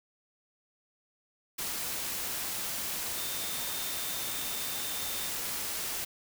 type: tone in noise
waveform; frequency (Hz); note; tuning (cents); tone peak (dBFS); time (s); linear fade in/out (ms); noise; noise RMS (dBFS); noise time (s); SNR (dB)
sine; 3613; A7; +45; -43; 3.17-5.29; 10; white; -35; 1.58-6.05; -11
effects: none